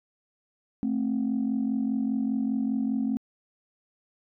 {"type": "tone pair together", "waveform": "sine", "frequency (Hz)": [220, 265], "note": ["A3", "C4"], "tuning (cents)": [0, 22], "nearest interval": "minor third", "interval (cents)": 322, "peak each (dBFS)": [-26, -26], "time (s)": [0.83, 3.17], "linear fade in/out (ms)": 0, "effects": ["tanh soft clip ceiling -19 dBFS"]}